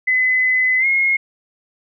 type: tone with pitch glide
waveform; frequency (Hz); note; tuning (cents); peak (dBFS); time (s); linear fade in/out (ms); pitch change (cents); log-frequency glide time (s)
sine; 2022 to 2155; B6 to C#7; +40 to -49; -13; 0.07-1.17; 10; +111; 0.79-0.86
effects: none